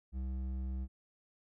sine tone with hard clipping, 64.8 Hz, C2, 16 cents flat, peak -37 dBFS, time 0.12-0.88 s, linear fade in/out 50 ms, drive 8 dB, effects none

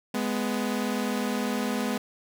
sawtooth tone pair together, 209.1 / 248.7 Hz, G#3 / B3, +12 / +12 cents, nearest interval minor third, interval 300 cents, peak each -25 dBFS, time 0.14-1.98 s, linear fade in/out 5 ms, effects none

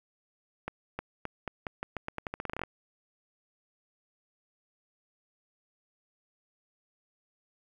accelerating click train, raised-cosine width 0.5 ms, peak -19 dBFS, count 19, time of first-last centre 0.68-2.636 s, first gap 310 ms, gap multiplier 0.85, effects 9-bit

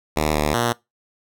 5% pulse tone with pitch steps, 76.7 / 74.8 / 118.7 Hz, D#2 / D2 / A#2, -24 / +32 / +32 cents, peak -7 dBFS, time 0.16-0.73 s, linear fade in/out 10 ms, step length 190 ms, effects noise-tail reverb RT60 0.2 s tail -22 dB re dry

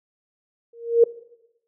sine tone with exponential growth, 466.2 Hz, A#4, in tune, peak -7 dBFS, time 0.73-1.04 s, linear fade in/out 5 ms, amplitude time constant 66 ms, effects noise-tail reverb RT60 0.9 s tail -20 dB re dry

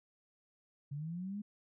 sine linear sweep, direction up, 137.6 to 212 Hz, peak -38 dBFS, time 0.91-1.42 s, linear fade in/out 10 ms, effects none

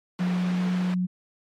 pink band-pass noise, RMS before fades -38 dBFS, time 0.19-0.94 s, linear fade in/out 0 ms, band 240 to 3100 Hz, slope 12 dB/octave
sine tone with pitch glide, 180 to 181.67 Hz, F#3 to F#3, -47 to -31 cents, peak -22 dBFS, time 0.19-1.07 s, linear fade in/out 20 ms, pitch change +16 cents, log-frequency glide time 0.55-0.62 s
effects MP3 64 kbps

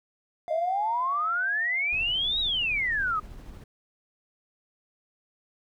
triangle tone with exponential decay, 698.5 Hz, F5, in tune, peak -30 dBFS, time 0.48-3.38 s, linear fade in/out 0 ms, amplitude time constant 630 ms
sine exponential two-way sweep, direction up then down, 613 to 3894 to 1220 Hz, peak -24 dBFS, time 0.5-3.2 s, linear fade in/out 10 ms, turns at 2.4 s
brown noise with tremolo, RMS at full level -41 dBFS, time 1.92-3.64 s, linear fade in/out 5 ms, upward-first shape square, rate 13 Hz, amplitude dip 25%
effects none

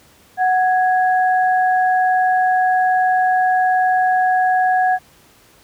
sine tone pair together, 740 / 1661.2 Hz, F#5 / G#6, 0 / 0 cents, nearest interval octave + major second, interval 1400 cents, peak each -13 / -21 dBFS, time 0.37-4.99 s, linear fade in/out 50 ms, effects pink hiss -50 dBFS RMS until 5.63 s + high-pass 60 Hz 12 dB/octave

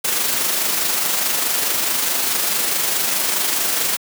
white noise with amplitude modulation, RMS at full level -18 dBFS, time 0.04-3.97 s, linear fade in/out 10 ms, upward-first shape sine, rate 24.7 Hz, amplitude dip 35%, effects high-pass 200 Hz 12 dB/octave

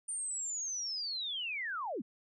sine linear sweep, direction down, 9090 to 175.2 Hz, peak -35 dBFS, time 0.08-2.02 s, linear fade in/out 10 ms, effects none

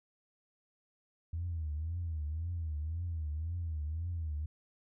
sine tone with vibrato, 80.7 Hz, E2, 36 cents flat, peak -33 dBFS, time 1.33-4.46 s, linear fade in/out 5 ms, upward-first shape triangle, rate 1.9 Hz, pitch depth 160 cents each way, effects tanh soft clip ceiling -29 dBFS

